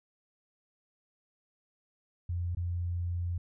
sine tone with dropouts, 87.31 Hz, F2, in tune, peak -30 dBFS, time 2.29-3.38 s, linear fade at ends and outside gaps 5 ms, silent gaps 2.55-2.57 s, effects none

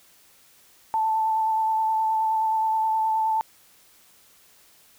sine tone with vibrato, 881 Hz, A5, 2 cents sharp, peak -20 dBFS, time 0.94-3.41 s, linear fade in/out 0 ms, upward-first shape sine, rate 9.5 Hz, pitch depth 15 cents each way, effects white hiss -56 dBFS RMS until 4.98 s

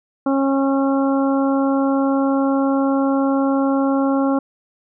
harmonic tone, 272.8 Hz, C#4, 28 cents flat, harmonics 1 / 2 / 3 / 4 / 5, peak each -16 / -22 / -26 / -28 / -30 dBFS, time 0.26-4.39 s, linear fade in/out 5 ms, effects none

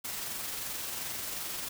white noise with amplitude modulation, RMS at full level -36 dBFS, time 0.04-1.69 s, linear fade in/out 10 ms, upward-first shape sine, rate 22.7 Hz, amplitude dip 30%, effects none

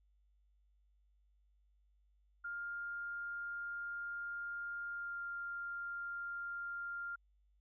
sine tone with pitch glide, 1405 to 1396.9 Hz, F6 to F6, +10 to 0 cents, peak -40 dBFS, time 2.44-7.16 s, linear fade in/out 10 ms, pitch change -10 cents, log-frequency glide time 4.9-5.18 s, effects added 50 Hz sine -69 dBFS peak until 7.6 s

